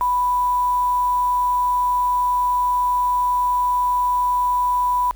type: tone with quantisation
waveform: sine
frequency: 989 Hz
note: B5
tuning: 2 cents sharp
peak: -16 dBFS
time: 0.01-5.11 s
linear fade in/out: 0 ms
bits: 6
effects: added 45 Hz sine -37 dBFS peak until 5.15 s + pink hiss -55 dBFS RMS until 5.15 s